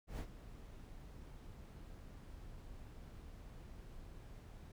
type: noise with ADSR envelope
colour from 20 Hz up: brown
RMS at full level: -40 dBFS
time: 0.07-4.72 s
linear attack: 120 ms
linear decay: 71 ms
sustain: -13 dB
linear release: 6 ms
effects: none